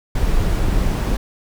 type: noise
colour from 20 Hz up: brown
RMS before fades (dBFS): -17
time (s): 0.15-1.17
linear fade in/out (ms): 5
effects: none